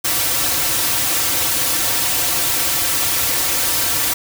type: noise with comb filter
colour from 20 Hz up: white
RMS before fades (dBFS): -18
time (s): 0.04-4.14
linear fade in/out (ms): 10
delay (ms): 4.8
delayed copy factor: -0.9
effects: none